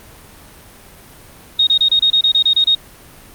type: tone bursts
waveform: sine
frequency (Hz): 3729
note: A#7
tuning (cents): 0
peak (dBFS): -9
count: 11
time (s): 1.59-2.75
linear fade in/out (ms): 5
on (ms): 80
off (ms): 28
effects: pink hiss -41 dBFS RMS until 3.34 s + Opus 32 kbps